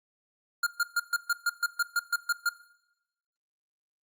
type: tone bursts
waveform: square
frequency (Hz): 1410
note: F6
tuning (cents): +16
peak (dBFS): -24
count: 12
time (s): 0.63-2.492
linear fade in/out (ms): 5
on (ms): 36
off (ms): 130
effects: noise-tail reverb RT60 0.9 s tail -19 dB re dry + Opus 48 kbps